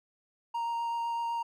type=tone with vibrato; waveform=triangle; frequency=932.3 Hz; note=A#5; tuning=in tune; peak=-28 dBFS; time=0.54-1.43 s; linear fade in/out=10 ms; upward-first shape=triangle; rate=7.9 Hz; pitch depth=10 cents each way; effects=none